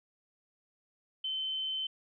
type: tone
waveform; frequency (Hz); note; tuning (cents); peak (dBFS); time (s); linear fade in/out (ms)
sine; 3073; G7; -35; -32; 1.24-1.87; 5
effects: none